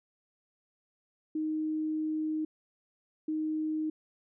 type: tone bursts at uneven times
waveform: sine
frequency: 311.2 Hz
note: D#4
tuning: in tune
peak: -29 dBFS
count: 2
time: 1.35-2.45 / 3.28-3.9 s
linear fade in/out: 5 ms
effects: none